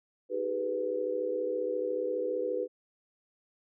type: tone cluster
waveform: sine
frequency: 315.3 / 388.4 / 423 / 494.8 Hz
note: D#4 / G4 / G#4 / B4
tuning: +23 / -16 / +32 / +3 cents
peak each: -40 / -35 / -38 / -31 dBFS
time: 0.29-2.68 s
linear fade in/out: 50 ms
effects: none